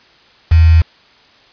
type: tone with quantisation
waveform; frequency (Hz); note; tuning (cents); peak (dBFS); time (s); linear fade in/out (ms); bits
sine; 81.5; E2; -19; -4; 0.51-0.82; 10; 4
effects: white hiss -47 dBFS RMS until 1.52 s + resampled to 11025 Hz